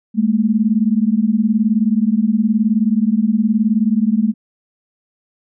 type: beating tone pair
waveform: sine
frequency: 207.8 / 226.8 Hz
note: G#3 / A#3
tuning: +1 / -47 cents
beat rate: 19 Hz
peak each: -15 dBFS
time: 0.14-4.34 s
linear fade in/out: 50 ms
effects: none